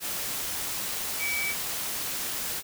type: tone in noise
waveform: sine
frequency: 2293 Hz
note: D7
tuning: 42 cents flat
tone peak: -28 dBFS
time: 1.18-1.55 s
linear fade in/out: 50 ms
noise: white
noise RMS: -32 dBFS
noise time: 0-2.63 s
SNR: +1 dB
effects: none